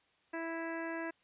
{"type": "harmonic tone", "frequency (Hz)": 329.6, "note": "E4", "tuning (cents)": 0, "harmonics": [1, 2, 3, 4, 5, 6, 7, 8], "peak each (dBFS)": [-40, -43, -46, -53, -44, -48, -56, -54], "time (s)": [0.33, 1.11], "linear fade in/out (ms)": 10, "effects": ["white hiss -71 dBFS RMS until 1.23 s", "resampled to 8000 Hz"]}